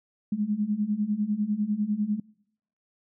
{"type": "beating tone pair", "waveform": "sine", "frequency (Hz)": [203.5, 213.5], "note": ["G#3", "G#3"], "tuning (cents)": [-35, 48], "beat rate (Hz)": 10, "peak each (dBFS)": [-29, -26], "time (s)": [0.32, 2.2], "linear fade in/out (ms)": 5, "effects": ["noise-tail reverb RT60 0.8 s tail -26 dB re dry"]}